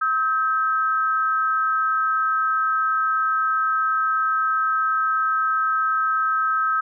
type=tone pair together; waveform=sine; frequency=1284 / 1567 Hz; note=E6 / G6; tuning=-46 / -1 cents; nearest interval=minor third; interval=345 cents; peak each=-19 / -25 dBFS; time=0.01-6.81 s; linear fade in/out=10 ms; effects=none